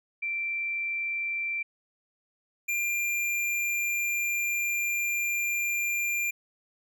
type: tone pair in turn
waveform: sine / square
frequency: 2349 / 2389 Hz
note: D7 / D7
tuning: 0 / +29 cents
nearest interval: unison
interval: 29 cents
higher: second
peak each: -28 / -27 dBFS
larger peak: second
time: 0.22-1.63 / 2.68-6.31 s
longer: second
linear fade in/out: 10 ms
effects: none